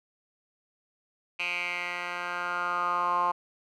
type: tone with band-pass filter sweep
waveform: 10% pulse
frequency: 176.2 Hz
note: F3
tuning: 16 cents sharp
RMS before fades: -30 dBFS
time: 1.39-3.32 s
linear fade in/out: 10 ms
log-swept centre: 2500 to 1000 Hz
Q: 5.8
effects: none